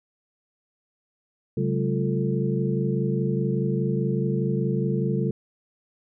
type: tone cluster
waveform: sine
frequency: 137.1 / 188.7 / 213.6 / 350.8 / 443.5 Hz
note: C#3 / F#3 / G#3 / F4 / A4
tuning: -19 / +34 / +49 / +8 / +14 cents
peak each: -25 / -27 / -30 / -31 / -30 dBFS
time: 1.57-5.31 s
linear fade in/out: 5 ms
effects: none